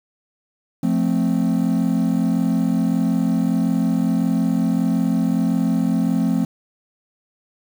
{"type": "chord", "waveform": "triangle", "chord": "F major", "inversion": "none", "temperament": "equal", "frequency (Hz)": [174.61, 220, 261.6], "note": ["F3", "A3", "C4"], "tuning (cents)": [0, 0, 0], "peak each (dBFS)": -18, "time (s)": [0.83, 6.45], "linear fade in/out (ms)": 5, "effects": ["tanh soft clip ceiling -8 dBFS", "7-bit"]}